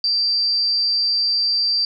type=tone with amplitude modulation; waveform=sine; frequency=4700 Hz; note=D8; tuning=1 cent sharp; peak=-14 dBFS; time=0.04-1.85 s; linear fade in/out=2 ms; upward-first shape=sine; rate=208 Hz; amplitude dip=45%; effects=none